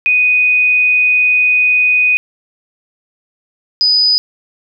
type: tone pair in turn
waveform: sine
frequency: 2489 / 4978 Hz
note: D#7 / D#8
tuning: 0 / 0 cents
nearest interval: octave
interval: 1200 cents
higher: second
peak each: -8 dBFS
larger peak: neither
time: 0.06-2.17 / 3.81-4.18 s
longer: first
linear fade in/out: 0 ms
effects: none